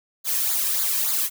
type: noise with flanger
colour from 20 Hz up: blue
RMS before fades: -23 dBFS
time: 0.24-1.3 s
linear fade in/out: 50 ms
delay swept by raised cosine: 0.35 to 1.45 ms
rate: 3.5 Hz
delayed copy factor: -0.75
effects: none